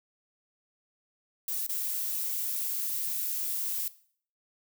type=noise with dropouts; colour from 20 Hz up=violet; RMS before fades=-32 dBFS; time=1.48-3.88 s; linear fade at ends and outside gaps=2 ms; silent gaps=1.666-1.693 s; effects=noise-tail reverb RT60 0.5 s tail -17 dB re dry